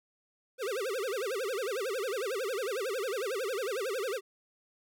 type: tone with vibrato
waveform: square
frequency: 452.9 Hz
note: A#4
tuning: 50 cents flat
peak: -32 dBFS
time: 0.58-4.21 s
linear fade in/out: 50 ms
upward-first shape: sine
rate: 11 Hz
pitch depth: 300 cents each way
effects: none